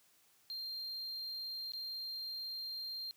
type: tone with dropouts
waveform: triangle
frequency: 4186 Hz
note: C8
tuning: in tune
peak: -39 dBFS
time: 0.5-3.11 s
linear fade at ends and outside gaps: 0 ms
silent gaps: 1.72-1.735 s
effects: white hiss -69 dBFS RMS until 3.16 s + high-pass 80 Hz 12 dB/octave